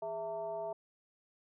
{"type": "tone with frequency modulation", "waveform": "sine", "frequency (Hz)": 659.3, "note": "E5", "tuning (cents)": 0, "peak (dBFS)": -36, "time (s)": [0.02, 0.73], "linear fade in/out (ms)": 5, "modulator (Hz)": 246, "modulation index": 0.83, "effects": []}